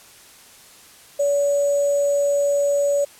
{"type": "tone with sample-and-hold", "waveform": "sine", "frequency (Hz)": 570, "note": "C#5", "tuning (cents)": 48, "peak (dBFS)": -16, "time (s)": [1.19, 3.05], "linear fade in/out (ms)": 10, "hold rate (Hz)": 7350, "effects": ["white hiss -47 dBFS RMS until 3.19 s", "low-pass 12000 Hz 12 dB/octave"]}